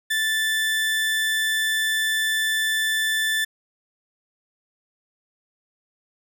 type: tone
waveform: 30% pulse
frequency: 1760 Hz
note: A6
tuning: in tune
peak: -18 dBFS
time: 0.1-3.45 s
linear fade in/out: 10 ms
effects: none